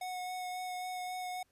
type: tone with vibrato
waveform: square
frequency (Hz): 732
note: F#5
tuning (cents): -19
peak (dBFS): -38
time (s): 0.01-1.43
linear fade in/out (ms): 5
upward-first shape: sine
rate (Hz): 3.7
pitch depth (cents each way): 12
effects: pink hiss -75 dBFS RMS until 1.51 s + resampled to 32000 Hz